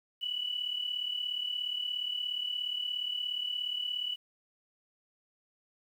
sine tone pair together, 2928 / 2965 Hz, F#7 / F#7, -19 / +3 cents, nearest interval unison, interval 22 cents, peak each -38 / -33 dBFS, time 0.21-4.16 s, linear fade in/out 20 ms, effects 10-bit

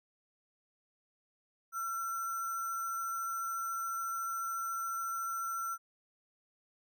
sine tone with sample-and-hold, 1357 Hz, E6, 50 cents sharp, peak -34 dBFS, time 1.72-5.78 s, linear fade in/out 50 ms, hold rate 7350 Hz, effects none

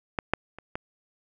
clicks, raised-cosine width 0.5 ms, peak -11 / -6 / -26 / -16 dBFS, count 4, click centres 0.188 / 0.336 / 0.586 / 0.755 s, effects none

